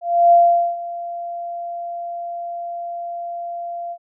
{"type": "tone with ADSR envelope", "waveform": "sine", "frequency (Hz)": 690, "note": "F5", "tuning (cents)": -21, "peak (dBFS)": -7, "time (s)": [0.01, 3.98], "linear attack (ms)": 310, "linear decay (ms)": 440, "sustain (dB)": -18, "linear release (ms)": 64, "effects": []}